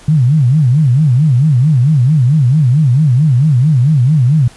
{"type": "tone with vibrato", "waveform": "sine", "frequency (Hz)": 138.3, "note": "C#3", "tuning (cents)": -4, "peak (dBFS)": -6, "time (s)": [0.08, 4.48], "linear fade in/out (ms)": 5, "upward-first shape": "sine", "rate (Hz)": 4.5, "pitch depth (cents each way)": 250, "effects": ["pink hiss -40 dBFS RMS until 4.56 s", "resampled to 24000 Hz"]}